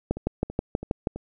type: two click trains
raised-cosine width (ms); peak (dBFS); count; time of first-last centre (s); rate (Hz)
2; -10 / -21; 7 / 4; 0.11-1.072 / 0.17-1.16; 6.24 / 3.03
effects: none